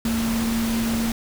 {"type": "tone in noise", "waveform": "sine", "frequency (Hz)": 228.1, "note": "A#3", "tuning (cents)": -37, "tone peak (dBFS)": -21, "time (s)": [0.05, 1.12], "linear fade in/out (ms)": 2, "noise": "pink", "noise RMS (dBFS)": -29, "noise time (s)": [0.05, 1.12], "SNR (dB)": 5, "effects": []}